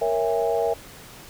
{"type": "chord", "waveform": "sine", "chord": "A# half-diminished seventh", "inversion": "none", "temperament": "equal with one note detuned", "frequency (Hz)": [466.2, 554.4, 659.3, 813.5], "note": ["A#4", "C#5", "E5", "G#5"], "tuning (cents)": [0, 0, 0, -36], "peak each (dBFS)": [-23, -29, -25, -28], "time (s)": [0.01, 0.74], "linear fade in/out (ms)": 10, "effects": ["pink hiss -44 dBFS RMS until 1.29 s"]}